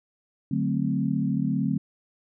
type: chord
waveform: sine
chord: D dominant seventh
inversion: none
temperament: equal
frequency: 146.83 / 185 / 220 / 261.6 Hz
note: D3 / F#3 / A3 / C4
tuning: 0 / 0 / 0 / 0 cents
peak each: -28 dBFS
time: 0.51-1.78 s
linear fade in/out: 5 ms
effects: none